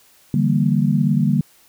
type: chord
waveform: sine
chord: E half-diminished seventh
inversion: third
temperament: equal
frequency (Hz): 146.83 / 164.81 / 196 / 233.1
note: D3 / E3 / G3 / Bb3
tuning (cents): 0 / 0 / 0 / 0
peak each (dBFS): -18 / -23 / -19 / -20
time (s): 0.34-1.41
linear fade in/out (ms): 2
effects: white hiss -53 dBFS RMS until 1.68 s